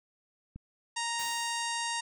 click, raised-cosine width 5 ms, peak -31 dBFS, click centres 0.56 s
harmonic tone, 932.3 Hz, A#5, in tune, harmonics 1 / 2 / 3 / 4 / 5 / 6 / 7 / 8 / 9 / 10, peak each -35 / -38 / -40 / -41 / -42 / -43 / -43 / -44 / -45 / -45 dBFS, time 0.96-2.01 s, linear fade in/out 10 ms
white noise with exponential decay, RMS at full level -42 dBFS, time 1.19-1.98 s, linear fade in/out 5 ms, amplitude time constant 170 ms
effects none

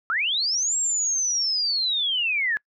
sine linear two-way sweep, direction up then down, 1257 to 7630 to 1666 Hz, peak -21 dBFS, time 0.1-2.57 s, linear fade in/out 0 ms, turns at 0.77 s, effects noise-tail reverb RT60 0.1 s tail -26 dB re dry

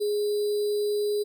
sine tone with sample-and-hold, 415.3 Hz, G#4, in tune, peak -23 dBFS, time 0-1.24 s, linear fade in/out 20 ms, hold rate 4410 Hz, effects none

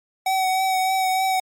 square tone with vibrato, 756 Hz, F#5, 37 cents sharp, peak -19 dBFS, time 0.26-1.4 s, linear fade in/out 5 ms, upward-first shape triangle, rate 3.3 Hz, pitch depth 23 cents each way, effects MP3 96 kbps

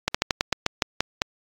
slowing click train, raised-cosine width 0.2 ms, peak -3 dBFS, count 10, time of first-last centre 0.08-1.219 s, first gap 65 ms, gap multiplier 1.16, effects AAC 64 kbps

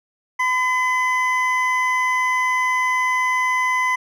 triangle tone pair together, 1013.5 / 2027 Hz, B5 / B6, +45 / +45 cents, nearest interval octave, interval 1200 cents, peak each -18 dBFS, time 0.39-3.96 s, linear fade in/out 10 ms, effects none

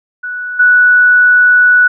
sine tone with level steps, 1476 Hz, F#6, 5 cents flat, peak -18 / -4 dBFS, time 0.23-1.88 s, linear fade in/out 10 ms, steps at 0.59 s, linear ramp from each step 10 ms, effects none

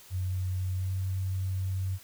sine tone with pitch glide, 92.5 to 94.44 Hz, F#2 to F#2, 0 to +36 cents, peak -28 dBFS, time 0.1-1.99 s, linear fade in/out 50 ms, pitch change +36 cents, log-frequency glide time 0.75-0.92 s, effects white hiss -53 dBFS RMS until 2.03 s

